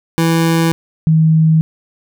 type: tone pair in turn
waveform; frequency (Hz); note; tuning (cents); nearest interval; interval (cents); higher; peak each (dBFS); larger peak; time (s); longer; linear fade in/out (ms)
25% pulse / sine; 164.81 / 159.2; E3 / D#3; 0 / +40; minor second; 60; first; -7; neither; 0.18-0.72 / 1.07-1.61; neither; 0
effects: none